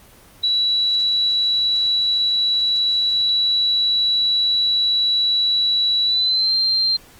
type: tone with pitch glide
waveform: sine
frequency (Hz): 3927 to 4161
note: B7 to C8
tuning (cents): -11 to -10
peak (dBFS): -15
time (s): 0.43-6.97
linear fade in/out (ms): 10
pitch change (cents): +101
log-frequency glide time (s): 6.05-6.54
effects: pink hiss -47 dBFS RMS until 7.19 s + Opus 24 kbps